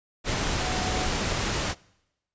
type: tone in noise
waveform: sine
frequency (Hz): 740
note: F#5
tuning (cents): 0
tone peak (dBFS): -33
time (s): 0.58-1.1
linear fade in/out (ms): 50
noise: pink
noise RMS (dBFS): -27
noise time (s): 0.24-1.75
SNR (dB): -9
effects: noise-tail reverb RT60 0.9 s tail -24 dB re dry + resampled to 16000 Hz